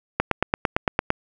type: click train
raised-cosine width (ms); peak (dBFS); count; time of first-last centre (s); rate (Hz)
0.5; -3; 9; 0.2-1.104; 8.85
effects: none